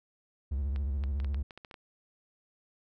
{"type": "tone with vibrato", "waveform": "triangle", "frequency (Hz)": 69.2, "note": "C#2", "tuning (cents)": -2, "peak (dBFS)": -27, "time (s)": [0.51, 1.43], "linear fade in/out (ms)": 10, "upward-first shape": "square", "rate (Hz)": 14, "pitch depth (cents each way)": 100}
{"type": "clicks", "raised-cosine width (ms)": 0.3, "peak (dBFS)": -30, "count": 10, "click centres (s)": [0.761, 1.038, 1.201, 1.246, 1.345, 1.508, 1.576, 1.648, 1.712, 1.742]}
{"effects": []}